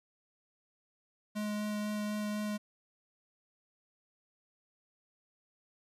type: tone with vibrato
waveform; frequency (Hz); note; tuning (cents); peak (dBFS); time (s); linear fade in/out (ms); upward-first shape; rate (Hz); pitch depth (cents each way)
square; 210; G#3; +19; -34; 1.35-2.58; 20; sine; 4; 8
effects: resampled to 32000 Hz + 12-bit